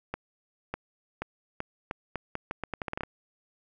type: accelerating click train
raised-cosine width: 0.5 ms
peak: -17 dBFS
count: 16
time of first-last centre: 0.14-3.034 s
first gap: 600 ms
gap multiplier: 0.8
effects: none